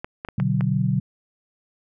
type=clicks; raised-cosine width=0.5 ms; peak=-16 dBFS; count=5; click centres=0.045 / 0.249 / 0.287 / 0.4 / 0.609 s
type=chord; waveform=sine; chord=B minor; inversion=none; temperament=equal with one note detuned; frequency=123.47 / 146.83 / 188.12 Hz; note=B2 / D3 / F#3; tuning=0 / 0 / +29 cents; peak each=-23 dBFS; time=0.38-1 s; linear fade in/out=5 ms
effects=none